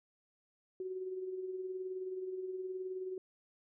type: tone with tremolo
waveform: sine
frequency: 372.9 Hz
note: F#4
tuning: 14 cents sharp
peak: -36 dBFS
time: 0.8-3.18 s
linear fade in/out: 2 ms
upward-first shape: sine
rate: 19 Hz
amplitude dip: 45%
effects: none